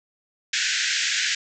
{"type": "band-pass noise", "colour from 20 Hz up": "pink", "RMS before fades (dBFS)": -24, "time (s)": [0.53, 1.35], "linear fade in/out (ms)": 5, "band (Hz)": [1500, 7400], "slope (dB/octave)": 96, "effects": []}